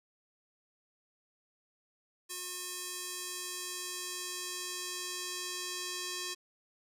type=tone with band-pass filter sweep; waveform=square; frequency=361.2 Hz; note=F#4; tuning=42 cents flat; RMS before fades=-40 dBFS; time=2.29-6.35 s; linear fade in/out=20 ms; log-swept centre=9300 to 5900 Hz; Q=0.98; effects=none